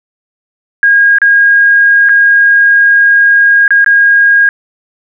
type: tone with dropouts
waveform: sine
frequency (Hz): 1630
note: G#6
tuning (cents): -33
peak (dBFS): -3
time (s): 0.83-4.49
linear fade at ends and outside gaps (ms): 1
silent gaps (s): 1.185-1.217 / 2.088-2.093 / 3.679-3.706 / 3.845-3.862
effects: none